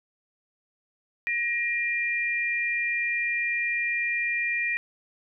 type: tone pair together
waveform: sine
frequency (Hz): 1890 / 2398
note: A#6 / D7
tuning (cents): +23 / +36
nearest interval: major third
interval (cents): 413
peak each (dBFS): -27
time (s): 1.27-4.77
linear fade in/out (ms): 0
effects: none